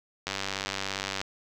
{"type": "click train", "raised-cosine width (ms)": 0.2, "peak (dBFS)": -13, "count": 93, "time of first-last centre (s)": [0.27, 1.215], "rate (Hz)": 97.4, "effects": []}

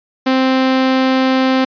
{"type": "tone", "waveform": "sawtooth", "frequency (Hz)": 261.6, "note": "C4", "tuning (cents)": 0, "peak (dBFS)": -7, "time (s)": [0.26, 1.65], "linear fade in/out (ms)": 10, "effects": ["resampled to 11025 Hz"]}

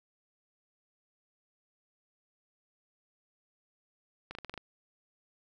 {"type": "clicks", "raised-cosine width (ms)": 0.3, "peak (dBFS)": -25, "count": 7, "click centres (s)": [4.31, 4.351, 4.386, 4.447, 4.496, 4.54, 4.577], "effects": []}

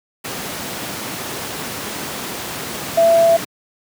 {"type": "tone in noise", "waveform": "sine", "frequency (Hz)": 668, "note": "E5", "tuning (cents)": 23, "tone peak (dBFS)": -9, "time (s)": [2.97, 3.37], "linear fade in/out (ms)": 10, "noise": "pink", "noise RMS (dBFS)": -26, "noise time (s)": [0.24, 3.45], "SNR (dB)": 14, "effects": ["high-pass 150 Hz 12 dB/octave"]}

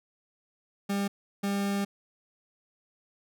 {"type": "tone bursts at uneven times", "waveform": "40% pulse", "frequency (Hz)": 199.8, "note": "G3", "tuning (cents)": 33, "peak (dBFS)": -26, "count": 2, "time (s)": [[0.89, 1.08], [1.43, 1.85]], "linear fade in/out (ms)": 10, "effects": []}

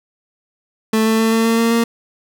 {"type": "tone with pitch steps", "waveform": "30% pulse", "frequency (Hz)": [220, 221.9, 223.8, 225.8, 227.8, 229.7, 231.7], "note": ["A3", "A3", "A3", "A3", "A#3", "A#3", "A#3"], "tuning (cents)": [0, 15, 30, 45, -40, -25, -10], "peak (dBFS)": -10, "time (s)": [0.93, 1.84], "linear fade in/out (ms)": 5, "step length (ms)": 130, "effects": []}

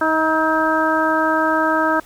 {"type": "harmonic tone with a mistuned harmonic", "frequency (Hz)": 316.2, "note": "D#4", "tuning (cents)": 28, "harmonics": [1, 2, 3, 4, 5], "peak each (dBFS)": [-21, -21, -21, -21, -21], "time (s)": [0.01, 2], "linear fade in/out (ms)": 5, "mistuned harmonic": 4, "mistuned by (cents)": 21, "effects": ["pink hiss -46 dBFS RMS until 2.05 s"]}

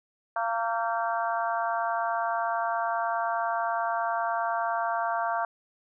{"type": "harmonic tone with a mistuned harmonic", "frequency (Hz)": 229.6, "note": "A#3", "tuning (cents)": -26, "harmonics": [3, 4, 5, 6, 7], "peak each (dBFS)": [-29, -31, -33, -35, -36], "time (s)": [0.36, 5.45], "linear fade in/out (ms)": 2, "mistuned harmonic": 7, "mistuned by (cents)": -47, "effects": []}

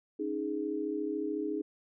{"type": "chord", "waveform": "sine", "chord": "C# suspended second", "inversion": "none", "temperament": "equal", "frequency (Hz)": [277.2, 311.1, 415.3], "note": ["C#4", "D#4", "G#4"], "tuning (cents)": [0, 0, 0], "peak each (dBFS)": [-39, -34, -35], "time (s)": [0.19, 1.62], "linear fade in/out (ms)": 10, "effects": []}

